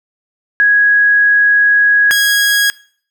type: tone pair in turn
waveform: sine / sawtooth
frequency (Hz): 1661.2 / 1650.7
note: G#6 / G#6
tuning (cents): 0 / -11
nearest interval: unison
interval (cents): 11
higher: first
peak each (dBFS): -6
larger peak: neither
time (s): 0.6-2.11 / 2.11-2.7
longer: first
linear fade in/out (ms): 0
effects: noise-tail reverb RT60 0.5 s tail -21 dB re dry